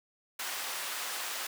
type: high-pass noise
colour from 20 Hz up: pink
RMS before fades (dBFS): -37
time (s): 0.39-1.47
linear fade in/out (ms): 5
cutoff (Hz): 950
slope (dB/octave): 12
effects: none